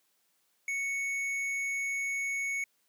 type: tone with tanh clipping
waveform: sine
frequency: 2217 Hz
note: C#7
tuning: in tune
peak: -32 dBFS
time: 0.68-2.64 s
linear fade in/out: 2 ms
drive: 10 dB
effects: white hiss -73 dBFS RMS until 2.88 s + high-pass 150 Hz 12 dB/octave

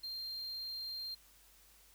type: tone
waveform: triangle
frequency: 4186 Hz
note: C8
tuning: in tune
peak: -39 dBFS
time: 0.03-1.15 s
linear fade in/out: 10 ms
effects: added 50 Hz sine -68 dBFS peak until 1.94 s + white hiss -64 dBFS RMS until 1.94 s

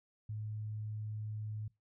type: tone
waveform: sine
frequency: 107.2 Hz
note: A2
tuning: 45 cents flat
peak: -38 dBFS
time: 0.29-1.68 s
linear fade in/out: 5 ms
effects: noise-tail reverb RT60 0.2 s tail -22 dB re dry

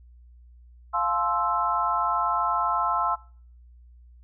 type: chord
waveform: sine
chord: F major seventh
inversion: none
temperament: equal with one note detuned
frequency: 698.5 / 858.9 / 1046.5 / 1318.5 Hz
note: F5 / A5 / C6 / E6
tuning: 0 / -42 / 0 / 0 cents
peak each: -30 / -30 / -26 / -26 dBFS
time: 0.93-3.16 s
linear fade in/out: 20 ms
effects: noise-tail reverb RT60 0.5 s tail -24 dB re dry + added 60 Hz sine -48 dBFS peak until 4.23 s

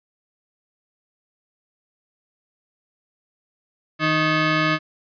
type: ring-modulated tone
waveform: 15% pulse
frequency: 468.1 Hz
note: A#4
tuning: 7 cents sharp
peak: -8 dBFS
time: 3.99-4.79 s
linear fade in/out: 50 ms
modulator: 778 Hz
effects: resampled to 11025 Hz

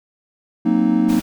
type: chord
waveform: triangle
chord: C half-diminished seventh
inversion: second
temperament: equal with one note detuned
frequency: 185 / 233.1 / 261.6 / 310.1 Hz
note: Gb3 / Bb3 / C4 / Eb4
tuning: 0 / 0 / 0 / -6 cents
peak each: -20 / -15 / -19 / -16 dBFS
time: 0.65-1.2 s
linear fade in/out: 10 ms
type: noise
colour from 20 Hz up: pink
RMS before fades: -31 dBFS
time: 1.08-1.22 s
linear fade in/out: 20 ms
effects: none

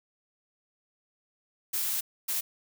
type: noise bursts at uneven times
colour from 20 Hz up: blue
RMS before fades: -30 dBFS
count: 2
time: 1.73-2.01 / 2.28-2.41 s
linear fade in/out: 10 ms
effects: none

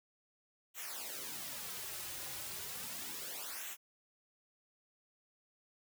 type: noise with flanger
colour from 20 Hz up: white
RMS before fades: -44 dBFS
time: 0.74-3.77 s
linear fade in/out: 50 ms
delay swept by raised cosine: 0.2 to 4.5 ms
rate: 0.34 Hz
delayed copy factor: -0.8
effects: none

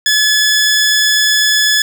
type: tone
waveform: 15% pulse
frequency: 1712 Hz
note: A6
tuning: 48 cents flat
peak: -3 dBFS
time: 0.06-1.82 s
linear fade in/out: 2 ms
effects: none

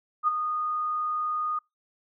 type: tone with ADSR envelope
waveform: sine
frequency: 1232 Hz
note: D#6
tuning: 17 cents flat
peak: -18 dBFS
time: 0.23-1.59 s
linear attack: 46 ms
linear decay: 18 ms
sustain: -8 dB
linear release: 7 ms
effects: noise-tail reverb RT60 0.2 s tail -25 dB re dry

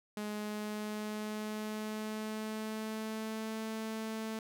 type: tone with pitch glide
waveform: sawtooth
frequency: 210 to 220.6 Hz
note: G#3 to A3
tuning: +19 to +5 cents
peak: -33 dBFS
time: 0.17-4.39 s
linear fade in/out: 2 ms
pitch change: +86 cents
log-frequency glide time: 0.28-3.61 s
effects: none

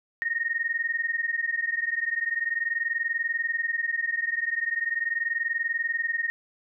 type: tone pair together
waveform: sine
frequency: 1844.3 / 1864.7 Hz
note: A#6 / A#6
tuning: -19 / 0 cents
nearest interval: unison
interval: 19 cents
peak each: -28 dBFS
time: 0.22-6.3 s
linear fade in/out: 0 ms
effects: none

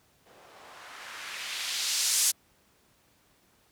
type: noise with low-pass filter sweep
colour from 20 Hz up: violet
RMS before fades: -32 dBFS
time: 0.25-2.32 s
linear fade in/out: 20 ms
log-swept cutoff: 470 to 8300 Hz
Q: 1.1
effects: pink hiss -65 dBFS RMS until 3.71 s + high-pass 60 Hz 12 dB/octave

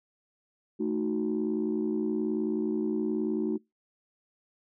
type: chord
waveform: sine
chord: D# diminished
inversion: second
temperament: equal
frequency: 220 / 311.1 / 370 Hz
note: A3 / D#4 / F#4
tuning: 0 / 0 / 0 cents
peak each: -30 dBFS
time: 0.79-3.58 s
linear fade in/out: 20 ms
effects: noise-tail reverb RT60 0.2 s tail -26 dB re dry + tanh soft clip ceiling -20 dBFS

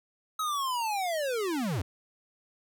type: linear sweep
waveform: square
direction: down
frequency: 1288 to 74.9 Hz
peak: -29 dBFS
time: 0.39-1.82 s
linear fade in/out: 5 ms
effects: none

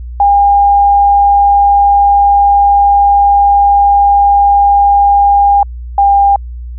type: tone pair in turn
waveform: sine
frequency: 807 / 801 Hz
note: G#5 / G5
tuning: -50 / +37 cents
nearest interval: unison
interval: 13 cents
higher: first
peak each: -4 dBFS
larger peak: neither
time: 0.2-5.63 / 5.98-6.36 s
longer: first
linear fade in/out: 2 ms
effects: added 60 Hz sine -21 dBFS peak until 6.78 s

